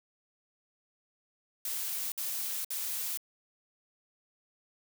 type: noise bursts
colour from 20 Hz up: blue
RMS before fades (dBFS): -35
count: 3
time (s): 1.65-3.174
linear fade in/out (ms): 2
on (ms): 470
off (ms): 57
effects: none